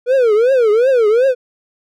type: tone with vibrato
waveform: triangle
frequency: 474.6 Hz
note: A#4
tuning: 31 cents sharp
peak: -7 dBFS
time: 0.06-1.35 s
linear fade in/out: 50 ms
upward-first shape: triangle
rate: 2.7 Hz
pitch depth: 260 cents each way
effects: none